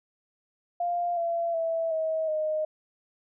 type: tone with pitch steps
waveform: sine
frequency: 698.5 / 677.8 / 657.8 / 638.3 / 619.4 Hz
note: F5 / E5 / E5 / D#5 / D#5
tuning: 0 / +48 / -4 / +44 / -8 cents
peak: -25 dBFS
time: 0.8-2.65 s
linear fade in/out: 5 ms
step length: 370 ms
effects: none